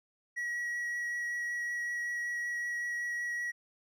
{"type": "tone with vibrato", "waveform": "triangle", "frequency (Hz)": 1917, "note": "A#6", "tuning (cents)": 48, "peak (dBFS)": -31, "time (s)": [0.36, 3.52], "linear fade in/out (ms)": 20, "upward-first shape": "triangle", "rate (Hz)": 5.3, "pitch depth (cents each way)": 11, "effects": []}